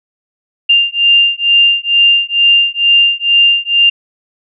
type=beating tone pair; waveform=sine; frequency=2794 / 2796.2 Hz; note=F7 / F7; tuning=0 / +1 cents; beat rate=2.2 Hz; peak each=-10 dBFS; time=0.69-3.9 s; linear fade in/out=10 ms; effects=none